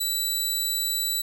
15% pulse tone, 3956 Hz, B7, 2 cents sharp, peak -17 dBFS, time 0-1.22 s, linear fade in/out 10 ms, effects none

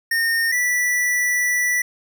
square tone pair in turn, 1835 / 1964.3 Hz, A#6 / B6, -28 / -10 cents, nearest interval minor second, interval 118 cents, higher second, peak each -18 dBFS, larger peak neither, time 0.11-0.52 / 0.52-1.82 s, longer second, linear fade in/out 5 ms, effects none

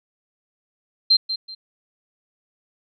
sine tone with echo, 4151 Hz, C8, 15 cents flat, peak -11 dBFS, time 1.1-1.17 s, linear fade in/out 10 ms, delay 190 ms, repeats 2, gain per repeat -11 dB, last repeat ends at 1.55 s, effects none

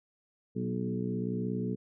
harmonic tone with a mistuned harmonic, 61 Hz, B1, 21 cents flat, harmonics 2 / 3 / 4 / 5 / 6 / 7, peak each -37 / -34 / -36 / -43 / -42 / -39 dBFS, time 0.55-1.76 s, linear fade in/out 20 ms, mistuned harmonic 3, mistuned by +39 cents, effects none

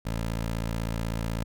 15% pulse tone, 56.1 Hz, A1, 34 cents sharp, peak -22 dBFS, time 0.05-1.44 s, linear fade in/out 10 ms, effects none

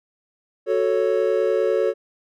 triangle chord, F# minor, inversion none, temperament equal, 370 / 440 / 554.4 Hz, F#4 / A4 / C#5, 0 / 0 / 0 cents, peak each -21 / -19 / -20 dBFS, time 0.66-1.94 s, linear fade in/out 50 ms, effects none

